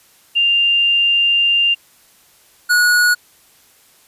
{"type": "tone pair in turn", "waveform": ["sine", "square"], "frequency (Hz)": [2794, 1457.2], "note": ["F7", "F#6"], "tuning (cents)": [0, -27], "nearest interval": "major seventh", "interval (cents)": 1127, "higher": "first", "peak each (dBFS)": -11, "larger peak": "neither", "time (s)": [[0.35, 1.75], [2.69, 3.15]], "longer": "first", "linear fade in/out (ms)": 20, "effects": ["white hiss -51 dBFS RMS until 4.07 s", "resampled to 32000 Hz"]}